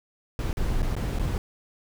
brown noise with dropouts, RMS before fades -26 dBFS, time 0.39-1.38 s, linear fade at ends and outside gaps 1 ms, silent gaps 0.53-0.57 / 0.82-0.828 / 0.953-0.965 / 1.188-1.195 s, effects none

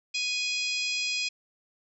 harmonic tone, 830.6 Hz, G#5, in tune, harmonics 3 / 4 / 5 / 6 / 7 / 8 / 9, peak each -30 / -36 / -37 / -33 / -41 / -45 / -42 dBFS, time 0.14-1.29 s, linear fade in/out 10 ms, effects none

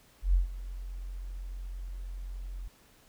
sine tone with ADSR envelope, 44.73 Hz, F1, 42 cents sharp, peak -19 dBFS, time 0.22-2.68 s, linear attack 120 ms, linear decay 130 ms, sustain -17 dB, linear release 5 ms, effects pink hiss -61 dBFS RMS until 3.08 s

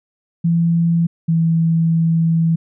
sine tone pair in turn, 168.1 / 164.36 Hz, E3 / E3, +34 / -5 cents, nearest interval unison, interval 39 cents, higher first, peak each -12 dBFS, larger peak neither, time 0.44-1.07 / 1.28-2.56 s, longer second, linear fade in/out 10 ms, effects none

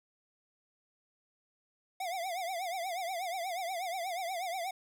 square tone with vibrato, 719 Hz, F#5, 50 cents flat, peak -35 dBFS, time 2-4.71 s, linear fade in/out 5 ms, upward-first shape triangle, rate 8.3 Hz, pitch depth 160 cents each way, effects none

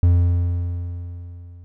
triangle tone with level ramp, 87.31 Hz, F2, in tune, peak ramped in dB -8 to -37 dBFS, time 0.03-1.64 s, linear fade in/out 0 ms, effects none

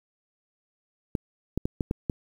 clicks, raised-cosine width 3 ms, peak -13 dBFS, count 6, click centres 1.152 / 1.576 / 1.655 / 1.808 / 1.911 / 2.098 s, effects 8-bit

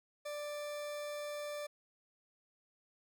40% pulse tone, 589 Hz, D5, 5 cents sharp, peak -39 dBFS, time 0.25-1.67 s, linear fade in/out 10 ms, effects 13-bit

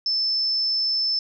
sine tone, 5274 Hz, E8, in tune, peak -20 dBFS, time 0.06-1.19 s, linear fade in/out 2 ms, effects none

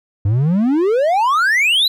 triangle exponential sweep, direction up, 95.1 to 4100 Hz, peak -10 dBFS, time 0.25-1.88 s, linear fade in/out 5 ms, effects none

